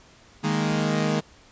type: chord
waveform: sawtooth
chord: D# suspended fourth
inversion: none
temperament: equal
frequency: 155.56 / 207.7 / 233.1 Hz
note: D#3 / G#3 / A#3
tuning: 0 / 0 / 0 cents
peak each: -21 / -22 / -24 dBFS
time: 0.43-1.21 s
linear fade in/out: 20 ms
effects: pink hiss -53 dBFS RMS until 1.51 s + resampled to 16000 Hz